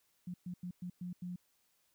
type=tone bursts at uneven times; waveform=sine; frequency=178.3 Hz; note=F3; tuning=36 cents sharp; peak=-39 dBFS; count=6; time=0.27-0.34 / 0.46-0.54 / 0.63-0.71 / 0.82-0.9 / 1.01-1.13 / 1.22-1.36 s; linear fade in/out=5 ms; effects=white hiss -75 dBFS RMS until 1.94 s